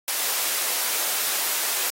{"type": "high-pass noise", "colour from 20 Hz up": "white", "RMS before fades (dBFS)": -25, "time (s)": [0.08, 1.9], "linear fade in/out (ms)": 0, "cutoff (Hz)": 470, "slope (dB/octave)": 12, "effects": ["AAC 48 kbps"]}